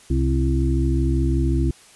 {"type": "harmonic tone with a mistuned harmonic", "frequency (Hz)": 65.41, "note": "C2", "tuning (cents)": 0, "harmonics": [1, 2, 4, 5], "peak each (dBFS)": [-19, -23, -26, -25], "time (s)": [0.1, 1.71], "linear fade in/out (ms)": 5, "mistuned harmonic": 5, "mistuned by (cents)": 41, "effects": ["white hiss -49 dBFS RMS until 1.95 s", "resampled to 24000 Hz"]}